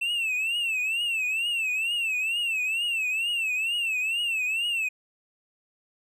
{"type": "tone with vibrato", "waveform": "triangle", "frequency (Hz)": 2670, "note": "E7", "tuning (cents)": 22, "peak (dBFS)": -23, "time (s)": [0.01, 4.89], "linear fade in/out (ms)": 10, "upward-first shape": "triangle", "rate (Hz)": 2.2, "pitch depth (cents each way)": 150, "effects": []}